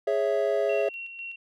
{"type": "chord", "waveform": "triangle", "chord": "C# minor", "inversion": "second", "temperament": "equal", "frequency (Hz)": [415.3, 554.4, 659.3], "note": ["G#4", "C#5", "E5"], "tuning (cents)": [0, 0, 0], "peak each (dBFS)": -25, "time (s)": [0.07, 0.89], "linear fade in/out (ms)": 5}
{"type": "tone with tremolo", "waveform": "sine", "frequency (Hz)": 2735, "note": "F7", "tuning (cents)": -37, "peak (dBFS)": -34, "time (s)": [0.69, 1.36], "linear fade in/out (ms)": 5, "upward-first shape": "square", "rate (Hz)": 4, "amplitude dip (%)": 45}
{"effects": []}